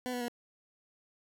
20% pulse tone with pitch steps, 250.8 / 245.5 / 240.3 Hz, B3 / B3 / B3, +27 / -10 / -47 cents, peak -29 dBFS, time 0.06-0.282 s, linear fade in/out 0 ms, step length 74 ms, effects none

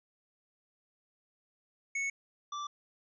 square tone pair in turn, 2209 / 1170.2 Hz, C#7 / D6, -7 / -7 cents, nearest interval major seventh, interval 1100 cents, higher first, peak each -32 / -37 dBFS, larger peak first, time 1.95-2.1 / 2.52-2.67 s, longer neither, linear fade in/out 5 ms, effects resampled to 16000 Hz

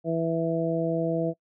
harmonic tone, 164.81 Hz, E3, in tune, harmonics 1 / 2 / 3 / 4, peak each -29 / -29 / -29 / -29 dBFS, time 0.04-1.34 s, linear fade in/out 50 ms, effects noise-tail reverb RT60 0.1 s tail -25 dB re dry

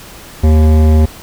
sine tone with hard clipping, 77.78 Hz, D#2, in tune, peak -7 dBFS, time 0.43-1.06 s, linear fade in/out 10 ms, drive 15 dB, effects pink hiss -34 dBFS RMS until 1.22 s

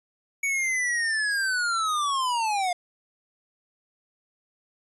square linear sweep, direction down, 2248 to 698.5 Hz, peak -24 dBFS, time 0.43-2.73 s, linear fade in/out 5 ms, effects resampled to 24000 Hz

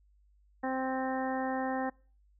harmonic tone, 261.6 Hz, C4, in tune, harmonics 1 / 2 / 3 / 4 / 5 / 6 / 7, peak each -34 / -37 / -35 / -42 / -47 / -46 / -42 dBFS, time 0.63-1.9 s, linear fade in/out 10 ms, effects noise-tail reverb RT60 0.4 s tail -25 dB re dry + added 50 Hz sine -62 dBFS peak until 2.39 s

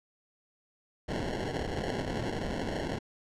white noise with sample-and-hold, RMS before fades -34 dBFS, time 1.08-2.99 s, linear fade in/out 10 ms, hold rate 1225 Hz, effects low-pass 6000 Hz 12 dB/octave

